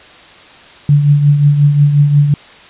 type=tone with tremolo; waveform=sine; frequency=145.1 Hz; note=D3; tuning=21 cents flat; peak=-3 dBFS; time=0.89-2.34 s; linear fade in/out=2 ms; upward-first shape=triangle; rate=5.6 Hz; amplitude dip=60%; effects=white hiss -38 dBFS RMS until 2.69 s + resampled to 8000 Hz